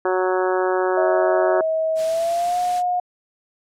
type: harmonic tone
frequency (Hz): 185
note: F#3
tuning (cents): 0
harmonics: 2 / 3 / 4 / 5 / 6 / 7 / 8 / 9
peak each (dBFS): -20 / -24 / -26 / -28 / -30 / -31 / -32 / -33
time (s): 0.05-1.61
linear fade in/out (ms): 2
type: tone with pitch glide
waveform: sine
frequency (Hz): 640 to 718.4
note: D#5 to F5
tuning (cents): +49 to +49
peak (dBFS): -18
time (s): 0.97-3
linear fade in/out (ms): 5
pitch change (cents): +200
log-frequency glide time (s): 2.02-2.58
type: noise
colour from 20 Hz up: white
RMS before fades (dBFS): -35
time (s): 1.95-2.83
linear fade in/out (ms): 50
effects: low-pass 9000 Hz 12 dB/octave